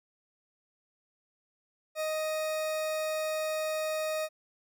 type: tone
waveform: 40% pulse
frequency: 624 Hz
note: D#5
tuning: 5 cents sharp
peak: -29 dBFS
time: 1.95-4.29 s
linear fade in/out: 50 ms
effects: none

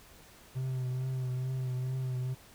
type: tone with vibrato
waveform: triangle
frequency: 128.7 Hz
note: C3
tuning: 28 cents flat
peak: -29 dBFS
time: 0.55-2.35 s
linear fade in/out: 20 ms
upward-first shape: triangle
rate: 2.3 Hz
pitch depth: 36 cents each way
effects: pink hiss -56 dBFS RMS until 2.54 s

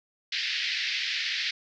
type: band-pass noise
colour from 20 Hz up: pink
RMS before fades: -30 dBFS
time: 0.32-1.51 s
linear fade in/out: 5 ms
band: 1800 to 5100 Hz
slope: 48 dB/octave
effects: none

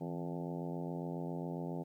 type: harmonic tone with a mistuned harmonic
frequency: 87.31 Hz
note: F2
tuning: in tune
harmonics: 2 / 3 / 4 / 5 / 6 / 7 / 8 / 9 / 10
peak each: -40 / -44 / -46 / -48 / -50 / -51 / -52 / -53 / -54 dBFS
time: 0-1.84 s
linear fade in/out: 20 ms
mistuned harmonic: 2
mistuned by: -110 cents
effects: 12-bit

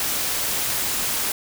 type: noise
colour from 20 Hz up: white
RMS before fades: -24 dBFS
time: 0-1.32 s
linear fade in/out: 2 ms
effects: none

